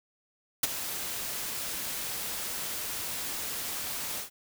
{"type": "noise with ADSR envelope", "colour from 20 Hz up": "white", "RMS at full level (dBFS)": -22, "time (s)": [0.63, 4.3], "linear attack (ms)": 6, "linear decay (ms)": 21, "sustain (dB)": -13, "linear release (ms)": 110, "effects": []}